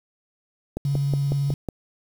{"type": "click train", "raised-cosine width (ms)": 2, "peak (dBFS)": -14, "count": 6, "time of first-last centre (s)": [0.77, 1.687], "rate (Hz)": 5.45}
{"type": "tone with vibrato", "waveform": "sine", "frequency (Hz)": 140.2, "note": "C#3", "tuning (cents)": 20, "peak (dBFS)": -20, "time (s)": [0.85, 1.54], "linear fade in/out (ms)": 2, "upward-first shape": "triangle", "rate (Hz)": 18, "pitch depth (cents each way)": 22}
{"effects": ["7-bit"]}